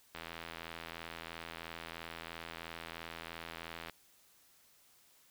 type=click train; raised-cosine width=0.3 ms; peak=-27 dBFS; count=312; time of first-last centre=0.15-3.897 s; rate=83 Hz; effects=white hiss -66 dBFS RMS until 5.3 s